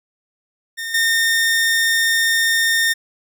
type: tone with level steps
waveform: sawtooth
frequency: 1825 Hz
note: A#6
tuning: 37 cents flat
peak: -21 / -11 dBFS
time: 0.77-2.94 s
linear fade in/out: 20 ms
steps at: 0.94 s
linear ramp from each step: 5 ms
effects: none